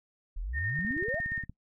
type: exponential sweep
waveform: sine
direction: up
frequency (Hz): 34.48 to 715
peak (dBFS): -32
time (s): 0.36-1.2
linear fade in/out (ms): 10
type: tone with tremolo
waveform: sine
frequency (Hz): 1833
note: A#6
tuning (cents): -30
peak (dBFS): -30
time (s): 0.53-1.45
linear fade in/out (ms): 50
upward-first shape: square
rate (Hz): 8.9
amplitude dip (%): 25
type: click train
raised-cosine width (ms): 5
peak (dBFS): -29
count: 13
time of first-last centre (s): 0.79-1.496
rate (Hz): 17
effects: noise-tail reverb RT60 0.1 s tail -22 dB re dry